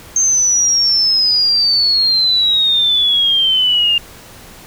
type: exponential sweep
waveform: sine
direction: down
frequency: 6370 to 2794 Hz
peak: -10 dBFS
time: 0.16-3.98 s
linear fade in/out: 2 ms
effects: pink hiss -38 dBFS RMS until 4.66 s